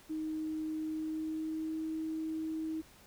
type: tone with pitch glide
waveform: sine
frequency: 312.9 to 317.5 Hz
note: D#4 to D#4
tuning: +10 to +35 cents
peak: -34 dBFS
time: 0.09-2.82 s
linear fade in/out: 20 ms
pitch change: +25 cents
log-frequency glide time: 0.86-1.82 s
effects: pink hiss -59 dBFS RMS until 3.06 s